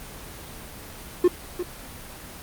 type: tone with echo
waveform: triangle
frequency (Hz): 356.6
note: F4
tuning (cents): +36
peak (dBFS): -11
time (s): 1.24-1.28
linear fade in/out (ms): 5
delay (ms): 350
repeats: 1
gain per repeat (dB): -12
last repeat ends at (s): 1.63
effects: pink hiss -40 dBFS RMS until 2.42 s + Opus 24 kbps